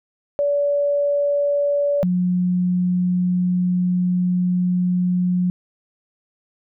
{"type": "tone pair in turn", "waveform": "sine", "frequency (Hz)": [574, 179.97], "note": ["D5", "F#3"], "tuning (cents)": [-40, -48], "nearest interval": "octave + minor sixth", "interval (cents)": 2008, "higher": "first", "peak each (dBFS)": -16, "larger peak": "neither", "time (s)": [[0.39, 2.03], [2.03, 5.5]], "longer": "second", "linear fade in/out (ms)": 0, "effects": []}